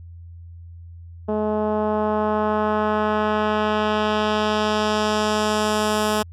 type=tone with low-pass filter sweep; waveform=10% pulse; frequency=213 Hz; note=G#3; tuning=44 cents sharp; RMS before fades=-21 dBFS; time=1.28-6.23 s; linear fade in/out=10 ms; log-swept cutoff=580 to 12000 Hz; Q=1; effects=added 85 Hz sine -37 dBFS peak until 6.32 s